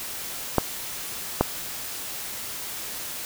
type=clicks; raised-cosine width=1 ms; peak=-3 dBFS; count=2; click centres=0.583 / 1.41 s; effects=white hiss -34 dBFS RMS until 3.25 s